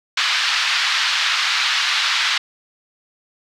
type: band-pass noise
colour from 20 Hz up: white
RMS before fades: -19 dBFS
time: 0.17-2.38 s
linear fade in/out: 5 ms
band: 1100 to 4400 Hz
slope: 24 dB/octave
effects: none